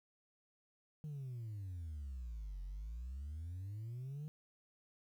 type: exponential two-way sweep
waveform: sine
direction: down then up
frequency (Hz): 155.56 to 44.73 to 155.56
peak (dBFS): -40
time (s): 1.04-4.28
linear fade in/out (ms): 0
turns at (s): 2.62
effects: tanh soft clip ceiling -41 dBFS + 12-bit